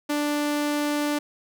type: tone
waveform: sawtooth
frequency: 294.1 Hz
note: D4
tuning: 3 cents sharp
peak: -19 dBFS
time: 0.09-1.19 s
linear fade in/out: 10 ms
effects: none